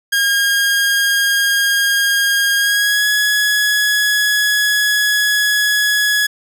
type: tone with pitch glide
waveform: sawtooth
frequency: 1623 to 1684.1 Hz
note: G#6 to G#6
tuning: -40 to +24 cents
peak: -9 dBFS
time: 0.12-6.27 s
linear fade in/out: 10 ms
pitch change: +64 cents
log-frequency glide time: 2.57-3.07 s
effects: none